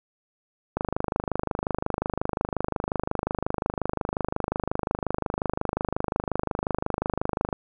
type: click train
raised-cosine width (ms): 1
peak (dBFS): -11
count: 174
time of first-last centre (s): 0.77-7.528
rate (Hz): 25.6
effects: none